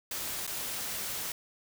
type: noise with dropouts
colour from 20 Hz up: white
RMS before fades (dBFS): -36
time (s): 0.11-1.32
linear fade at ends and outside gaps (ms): 2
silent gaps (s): 0.467-0.475
effects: none